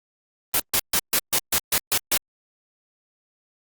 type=noise bursts; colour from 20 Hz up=white; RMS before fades=-20 dBFS; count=9; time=0.54-2.173 s; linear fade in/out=0 ms; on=57 ms; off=140 ms; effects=Opus 32 kbps